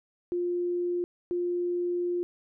sine tone bursts at uneven times, 352.1 Hz, F4, 14 cents sharp, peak -26 dBFS, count 2, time 0.32-1.04 / 1.31-2.23 s, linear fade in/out 0 ms, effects none

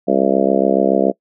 harmonic tone, 67.1 Hz, C2, 44 cents sharp, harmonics 3 / 4 / 5 / 6 / 7 / 8 / 9 / 10, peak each -20 / -20 / -20 / -20 / -20 / -20 / -20 / -20 dBFS, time 0.07-1.12 s, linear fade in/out 20 ms, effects noise-tail reverb RT60 0.1 s tail -23 dB re dry

